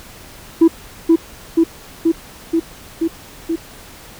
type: tone with echo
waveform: sine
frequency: 329.6 Hz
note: E4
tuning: in tune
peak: -3 dBFS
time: 0.61-0.68 s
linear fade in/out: 10 ms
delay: 480 ms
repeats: 6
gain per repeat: -2 dB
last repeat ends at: 3.56 s
effects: tanh soft clip ceiling -4 dBFS + pink hiss -39 dBFS RMS until 4.19 s